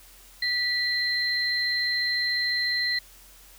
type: tone pair together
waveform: sine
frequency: 1960 / 4123 Hz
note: B6 / C8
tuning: -14 / -26 cents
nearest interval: octave + minor second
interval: 1288 cents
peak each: -26 dBFS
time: 0.42-2.99 s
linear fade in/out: 5 ms
effects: added 43 Hz sine -54 dBFS peak until 3.58 s + white hiss -52 dBFS RMS until 3.58 s

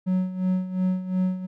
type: tone with tremolo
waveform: triangle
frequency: 185 Hz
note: F#3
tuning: in tune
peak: -17 dBFS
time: 0.06-1.47 s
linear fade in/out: 20 ms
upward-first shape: sine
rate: 2.8 Hz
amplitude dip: 75%
effects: none

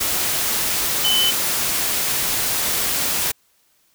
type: tone in noise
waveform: sine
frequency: 3032 Hz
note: F#7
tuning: 42 cents sharp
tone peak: -16 dBFS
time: 1.04-1.31 s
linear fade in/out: 10 ms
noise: white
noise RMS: -21 dBFS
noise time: 0-3.32 s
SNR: +2 dB
effects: white hiss -61 dBFS RMS until 3.94 s

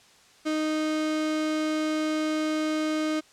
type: tone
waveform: 35% pulse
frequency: 310 Hz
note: D#4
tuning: 6 cents flat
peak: -23 dBFS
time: 0.45-3.21 s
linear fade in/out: 20 ms
effects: white hiss -56 dBFS RMS until 3.32 s + low-pass 7000 Hz 12 dB/octave

